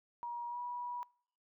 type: tone with pitch glide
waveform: sine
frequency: 953 to 971.9 Hz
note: A#5 to B5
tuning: +38 to -28 cents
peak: -38 dBFS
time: 0.23-1.03 s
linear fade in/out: 0 ms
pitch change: +34 cents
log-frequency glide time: 0.49-0.58 s
effects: noise-tail reverb RT60 0.6 s tail -26 dB re dry